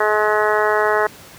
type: harmonic tone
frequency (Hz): 212.4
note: G#3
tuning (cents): +39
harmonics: 2 / 3 / 4 / 5 / 6 / 7 / 8 / 9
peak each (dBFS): -19 / -21 / -22 / -23 / -24 / -24 / -25 / -26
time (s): 0-1.07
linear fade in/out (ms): 5
effects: pink hiss -41 dBFS RMS until 1.38 s + high-pass 80 Hz 12 dB/octave